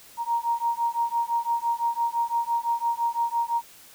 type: beating tone pair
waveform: sine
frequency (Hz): 932.3 / 938.2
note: A#5 / A#5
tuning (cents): 0 / +11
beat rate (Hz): 5.9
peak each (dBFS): -26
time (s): 0.17-3.62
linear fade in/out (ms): 50
effects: white hiss -50 dBFS RMS until 3.94 s